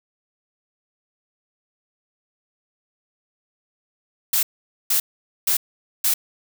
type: noise bursts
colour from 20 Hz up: blue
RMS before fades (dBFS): -19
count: 4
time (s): 4.33-6.14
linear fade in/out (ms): 5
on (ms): 100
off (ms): 470
effects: none